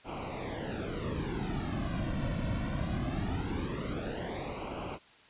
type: noise with flanger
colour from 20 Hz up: brown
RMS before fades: -35 dBFS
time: 0.04-4.99 s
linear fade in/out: 50 ms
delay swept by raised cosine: 0.55 to 2.45 ms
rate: 0.21 Hz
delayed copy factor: -1
effects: white hiss -58 dBFS RMS until 5.29 s + resampled to 8000 Hz